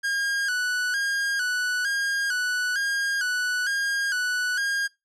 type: tone with vibrato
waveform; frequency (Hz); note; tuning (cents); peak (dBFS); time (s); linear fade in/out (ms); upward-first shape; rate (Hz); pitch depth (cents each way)
45% pulse; 1549; G6; -21; -23; 0.03-4.88; 20; square; 1.1; 77
effects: noise-tail reverb RT60 0.2 s tail -22 dB re dry + low-pass 9000 Hz 12 dB/octave